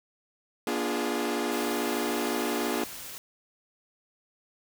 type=chord; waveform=sawtooth; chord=B diminished seventh; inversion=none; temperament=equal with one note detuned; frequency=240.6 / 293.7 / 349.2 / 415.3 Hz; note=B3 / D4 / F4 / Ab4; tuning=-45 / 0 / 0 / 0 cents; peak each=-29 dBFS; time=0.67-2.84 s; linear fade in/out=2 ms
type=noise; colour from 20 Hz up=white; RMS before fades=-41 dBFS; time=1.52-3.18 s; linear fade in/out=0 ms
effects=none